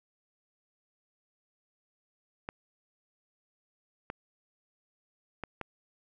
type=clicks; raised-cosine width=0.5 ms; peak=-21 dBFS; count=4; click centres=2.489 / 4.101 / 5.437 / 5.613 s; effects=none